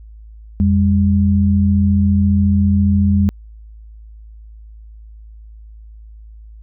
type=tone pair together; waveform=sine; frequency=86.4 / 200.9 Hz; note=F2 / G3; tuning=-18 / +43 cents; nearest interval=octave + minor third; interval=1461 cents; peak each=-13 dBFS; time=0.6-3.29 s; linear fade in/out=0 ms; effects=added 54 Hz sine -35 dBFS peak until 6.62 s